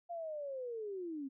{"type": "linear sweep", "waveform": "sine", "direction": "down", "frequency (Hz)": [700, 260.6], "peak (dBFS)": -39, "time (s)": [0.09, 1.29], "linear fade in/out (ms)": 20, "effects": []}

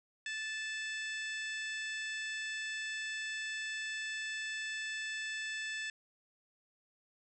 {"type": "harmonic tone with a mistuned harmonic", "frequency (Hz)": 875, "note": "A5", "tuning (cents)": -10, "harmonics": [2, 3, 4, 5, 6, 7, 8, 9], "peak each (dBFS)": [-39, -44, -46, -56, -51, -60, -58, -51], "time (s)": [0.26, 5.9], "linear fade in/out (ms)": 2, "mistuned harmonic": 7, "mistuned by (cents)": 31, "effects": []}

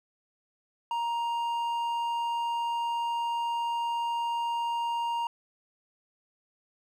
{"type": "tone with hard clipping", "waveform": "triangle", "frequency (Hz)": 937, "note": "A#5", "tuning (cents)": 9, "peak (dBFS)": -29, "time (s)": [0.91, 5.27], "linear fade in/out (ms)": 2, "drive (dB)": 9, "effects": []}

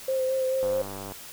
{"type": "tone with vibrato", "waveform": "sine", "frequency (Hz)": 523.3, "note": "C5", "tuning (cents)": 0, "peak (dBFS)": -23, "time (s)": [0.08, 0.82], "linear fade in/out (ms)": 5, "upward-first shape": "sine", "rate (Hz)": 4.6, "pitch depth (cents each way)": 21}
{"type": "click train", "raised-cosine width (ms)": 1, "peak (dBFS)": -24, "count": 49, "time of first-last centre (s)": [0.63, 1.12], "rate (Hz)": 97.9}
{"effects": ["white hiss -43 dBFS RMS until 1.32 s"]}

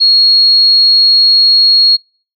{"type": "tone", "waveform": "sine", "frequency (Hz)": 4303, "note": "C8", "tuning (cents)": 48, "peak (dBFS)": -4, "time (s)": [0, 1.97], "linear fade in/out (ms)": 20, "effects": ["noise-tail reverb RT60 0.4 s tail -26 dB re dry", "MP3 96 kbps"]}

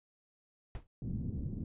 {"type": "noise with exponential decay", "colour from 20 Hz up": "brown", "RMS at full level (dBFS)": -35, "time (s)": [0.75, 0.87], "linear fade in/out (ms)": 1, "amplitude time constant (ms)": 26}
{"type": "low-pass noise", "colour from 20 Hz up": "white", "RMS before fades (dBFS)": -38, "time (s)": [1.02, 1.64], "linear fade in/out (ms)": 2, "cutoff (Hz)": 230, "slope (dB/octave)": 24}
{"effects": ["resampled to 8000 Hz"]}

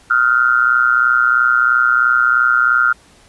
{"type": "tone with amplitude modulation", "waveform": "sine", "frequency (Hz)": 1396.9, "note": "F6", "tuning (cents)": 0, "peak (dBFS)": -6, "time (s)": [0.1, 2.93], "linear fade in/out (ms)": 10, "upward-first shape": "sine", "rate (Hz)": 123, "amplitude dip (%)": 90, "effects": ["pink hiss -48 dBFS RMS until 3.28 s", "resampled to 24000 Hz"]}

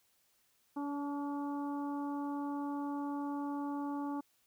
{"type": "harmonic tone with a mistuned harmonic", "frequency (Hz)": 285.3, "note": "C#4", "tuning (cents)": 50, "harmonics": [1, 2, 3, 4, 5], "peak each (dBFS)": [-36, -50, -43, -48, -58], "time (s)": [0.76, 4.21], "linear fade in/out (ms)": 10, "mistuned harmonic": 3, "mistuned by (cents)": 17, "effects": ["white hiss -73 dBFS RMS until 4.46 s"]}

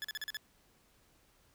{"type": "tone bursts", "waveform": "20% pulse", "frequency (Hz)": 1718, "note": "A6", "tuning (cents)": -42, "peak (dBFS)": -32, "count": 6, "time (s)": [0.02, 0.369], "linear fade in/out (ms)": 0, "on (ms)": 24, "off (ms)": 41, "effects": ["pink hiss -68 dBFS RMS until 1.54 s"]}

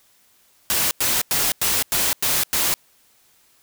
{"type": "noise bursts", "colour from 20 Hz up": "white", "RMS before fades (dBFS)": -20, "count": 7, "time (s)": [0.7, 2.74], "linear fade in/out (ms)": 0, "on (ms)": 210, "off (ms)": 95, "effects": ["white hiss -58 dBFS RMS until 3.62 s"]}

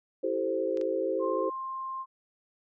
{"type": "chord", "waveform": "sine", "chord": "A minor seventh", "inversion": "second", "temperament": "equal with one note detuned", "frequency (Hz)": [329.6, 385.7, 440, 523.3], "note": ["E4", "G4", "A4", "C5"], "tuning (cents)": [0, -28, 0, 0], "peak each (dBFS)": [-34, -32, -34, -30], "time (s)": [0.23, 1.5], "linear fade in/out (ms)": 10}
{"type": "clicks", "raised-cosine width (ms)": 0.2, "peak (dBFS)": -30, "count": 2, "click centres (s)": [0.773, 0.813]}
{"type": "tone", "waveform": "sine", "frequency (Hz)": 1056, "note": "C6", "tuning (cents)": 16, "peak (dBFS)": -33, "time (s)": [1.19, 2.06], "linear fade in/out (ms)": 50}
{"effects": []}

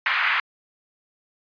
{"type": "band-pass noise", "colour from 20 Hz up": "white", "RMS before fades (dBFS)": -22, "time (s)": [0.06, 0.4], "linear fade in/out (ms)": 2, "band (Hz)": [1100, 2400], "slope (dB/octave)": 24, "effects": ["resampled to 11025 Hz"]}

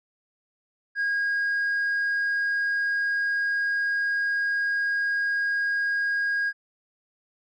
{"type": "tone with tanh clipping", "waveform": "triangle", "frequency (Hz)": 1634, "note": "G#6", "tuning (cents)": -29, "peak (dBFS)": -23, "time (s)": [0.95, 6.53], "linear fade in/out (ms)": 50, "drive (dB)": 6, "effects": []}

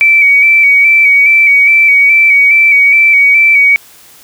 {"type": "tone with vibrato", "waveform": "sine", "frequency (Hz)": 2291, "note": "D7", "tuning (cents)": -44, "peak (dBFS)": -3, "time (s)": [0.01, 3.76], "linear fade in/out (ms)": 0, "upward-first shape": "square", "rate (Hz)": 2.4, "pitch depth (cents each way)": 29, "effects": ["white hiss -39 dBFS RMS until 4.23 s"]}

